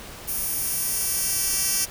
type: tone with high-pass filter sweep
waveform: 10% pulse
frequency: 386.2 Hz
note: G4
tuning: 26 cents flat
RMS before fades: -25 dBFS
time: 0.27-1.86 s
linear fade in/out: 20 ms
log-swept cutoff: 12000 to 6500 Hz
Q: 0.84
effects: pink hiss -40 dBFS RMS until 1.9 s